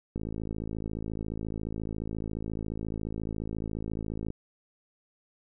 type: click train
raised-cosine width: 3 ms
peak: -22 dBFS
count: 226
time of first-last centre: 0.16-4.304 s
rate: 54.3 Hz
effects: none